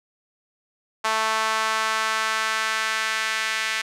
sawtooth tone with high-pass filter sweep, 220 Hz, A3, in tune, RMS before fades -24 dBFS, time 1.04-3.82 s, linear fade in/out 10 ms, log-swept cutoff 1000 to 1900 Hz, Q 1.8, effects low-pass 9000 Hz 12 dB/octave

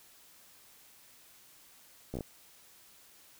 slowing click train, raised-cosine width 2 ms, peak -24 dBFS, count 5, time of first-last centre 2.14-2.208 s, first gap 14 ms, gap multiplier 1.13, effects white hiss -59 dBFS RMS until 3.39 s

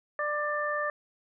harmonic tone, 593 Hz, D5, 17 cents sharp, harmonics 1 / 2 / 3, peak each -32 / -32 / -32 dBFS, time 0.19-0.9 s, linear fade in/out 2 ms, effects none

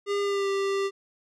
square tone with pitch glide, 404.2 to 393.6 Hz, G#4 to G4, -47 to +7 cents, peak -25 dBFS, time 0.06-0.91 s, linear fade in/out 50 ms, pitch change -46 cents, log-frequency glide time 0.21-0.49 s, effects low-pass 6000 Hz 12 dB/octave

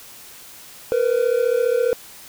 triangle tone pair together, 466.2 / 501 Hz, A#4 / B4, 0 / +25 cents, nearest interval minor second, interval 125 cents, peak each -17 dBFS, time 0.92-1.93 s, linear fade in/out 0 ms, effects white hiss -42 dBFS RMS until 2.28 s

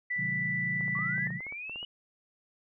sine tone, 1975.5 Hz, B6, in tune, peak -29 dBFS, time 0.1-1.28 s, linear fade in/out 10 ms
sine chord, B diminished seventh, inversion none, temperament equal with one note detuned, 123.47 / 146.83 / 177.87 / 207.7 Hz, B2 / D3 / F3 / Ab3, 0 / 0 / +32 / 0 cents, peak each -41 / -39 / -38 / -44 dBFS, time 0.16-1.41 s, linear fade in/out 50 ms
clicks, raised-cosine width 1 ms, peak -34 dBFS, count 12, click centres 0.809 / 0.881 / 0.989 / 1.181 / 1.271 / 1.305 / 1.406 / 1.467 / 1.524 / 1.696 / 1.759 / 1.829 s
sine linear sweep, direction up, 1100 to 2958 Hz, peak -37 dBFS, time 0.95-1.85 s, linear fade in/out 2 ms
effects none

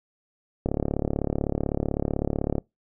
click train, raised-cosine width 2 ms, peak -11 dBFS, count 70, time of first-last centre 0.66-2.582 s, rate 35.9 Hz, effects noise-tail reverb RT60 0.2 s tail -25 dB re dry

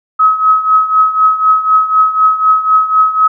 sine tone with tremolo, 1278 Hz, D#6, 46 cents sharp, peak -3 dBFS, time 0.19-3.28 s, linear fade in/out 10 ms, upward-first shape triangle, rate 4 Hz, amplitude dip 80%, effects none

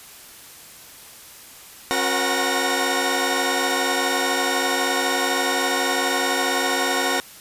15% pulse tone cluster, 271.5 / 364.5 / 475.2 / 741 / 1845 Hz, C#4 / F#4 / A#4 / F#5 / A#6, -36 / -26 / +33 / +2 / -18 cents, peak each -20 dBFS, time 1.91-7.2 s, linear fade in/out 0 ms, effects white hiss -43 dBFS RMS until 7.4 s + resampled to 32000 Hz

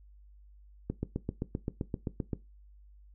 click train, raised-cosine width 3 ms, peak -19 dBFS, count 12, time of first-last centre 0.9-2.332 s, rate 7.68 Hz, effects noise-tail reverb RT60 0.2 s tail -17 dB re dry + added 50 Hz sine -53 dBFS peak until 3.14 s

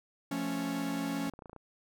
45% pulse chord, F augmented, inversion none, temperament equal, 174.61 / 220 / 277.2 Hz, F3 / A3 / C#4, 0 / 0 / 0 cents, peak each -39 / -39 / -34 dBFS, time 0.31-1.3 s, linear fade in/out 5 ms
clicks, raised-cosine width 1 ms, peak -33 dBFS, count 8, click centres 1.272 / 1.337 / 1.391 / 1.422 / 1.458 / 1.496 / 1.531 / 1.563 s
effects none

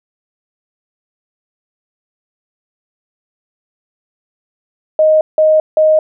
sine tone bursts, 623 Hz, D#5, 2 cents sharp, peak -6 dBFS, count 3, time 4.99-5.99 s, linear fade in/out 2 ms, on 220 ms, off 170 ms, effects none

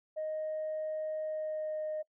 sine tone with pitch glide, 622.3 to 617.3 Hz, D#5 to D#5, 0 to -14 cents, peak -32 dBFS, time 0.16-2.03 s, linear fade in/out 20 ms, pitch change -14 cents, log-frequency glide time 1.22-1.84 s, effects noise-tail reverb RT60 0.1 s tail -23 dB re dry + tanh soft clip ceiling -30 dBFS

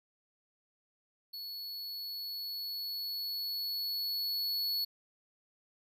square tone with level ramp, 4400 Hz, C#8, 14 cents flat, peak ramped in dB -41 to -31 dBFS, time 1.33-4.85 s, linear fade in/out 10 ms, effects none

